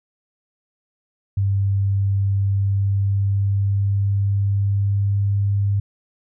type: tone with pitch glide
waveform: sine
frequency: 98.7 to 100.31 Hz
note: G2 to G2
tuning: +12 to +40 cents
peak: -16 dBFS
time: 1.37-5.8 s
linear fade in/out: 5 ms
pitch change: +28 cents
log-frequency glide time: 2.41-5.17 s
effects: none